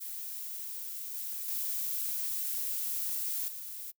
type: noise with level steps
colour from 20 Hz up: violet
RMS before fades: -40 / -38 / -34 / -42 dBFS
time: 0-3.92 s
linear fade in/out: 20 ms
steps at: 1.14 / 1.48 / 3.48 s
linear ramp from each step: 2 ms
effects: noise-tail reverb RT60 0.1 s tail -25 dB re dry